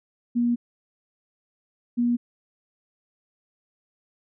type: tone pair in turn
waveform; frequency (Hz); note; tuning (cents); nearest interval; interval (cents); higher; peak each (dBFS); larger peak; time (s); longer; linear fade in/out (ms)
sine; 239 / 240; A#3 / B3; +43 / -49; unison; 8; second; -19; neither; 0.35-0.56 / 1.97-2.17; first; 20
effects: none